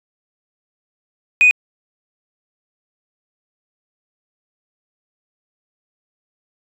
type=tone; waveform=sine; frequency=2486 Hz; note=D#7; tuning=2 cents flat; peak=-6 dBFS; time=1.41-1.51 s; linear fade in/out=0 ms; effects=tanh soft clip ceiling -4 dBFS